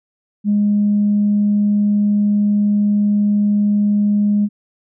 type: tone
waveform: sine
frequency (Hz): 206.4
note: G#3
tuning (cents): -10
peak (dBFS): -11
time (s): 0.44-4.49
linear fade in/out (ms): 50
effects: tanh soft clip ceiling -7 dBFS